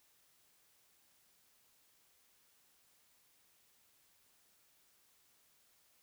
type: silence
effects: white hiss -71 dBFS RMS until 6.02 s